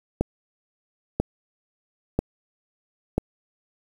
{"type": "click train", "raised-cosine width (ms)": 2, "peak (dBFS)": -7, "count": 4, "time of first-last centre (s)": [0.21, 3.18], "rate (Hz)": 1.01, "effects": ["7-bit"]}